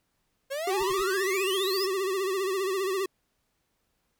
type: exponential sweep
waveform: 45% pulse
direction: up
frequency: 528 to 5500 Hz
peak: -30 dBFS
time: 0.5-1.87 s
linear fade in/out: 20 ms
type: tone with vibrato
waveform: square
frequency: 382.9 Hz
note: G4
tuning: 41 cents flat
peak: -27 dBFS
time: 0.67-3.06 s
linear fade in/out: 5 ms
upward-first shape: sine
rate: 15 Hz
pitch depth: 76 cents each way
type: noise bursts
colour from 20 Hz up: brown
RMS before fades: -44 dBFS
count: 3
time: 0.8-1.016 s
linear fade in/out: 0 ms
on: 30 ms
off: 63 ms
effects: pink hiss -75 dBFS RMS until 4.19 s